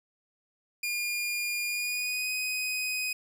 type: tone with pitch glide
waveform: sawtooth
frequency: 2420 to 2505 Hz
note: D#7 to D#7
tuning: -49 to +11 cents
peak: -26 dBFS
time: 0.83-3.13 s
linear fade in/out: 5 ms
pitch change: +60 cents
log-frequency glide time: 1.66-2.31 s
effects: none